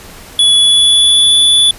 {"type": "tone with pitch glide", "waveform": "square", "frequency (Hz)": [3408, 3458], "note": ["G#7", "A7"], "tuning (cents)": [44, -31], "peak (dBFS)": -6, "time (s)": [0.39, 1.71], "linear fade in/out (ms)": 2, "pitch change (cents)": 25, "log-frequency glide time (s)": [0.56, 1.38], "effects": ["pink hiss -34 dBFS RMS until 1.78 s", "resampled to 32000 Hz"]}